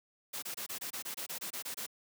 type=noise bursts; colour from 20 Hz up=white; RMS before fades=-40 dBFS; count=13; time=0.33-1.865 s; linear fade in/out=10 ms; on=95 ms; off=25 ms; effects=high-pass 150 Hz 12 dB/octave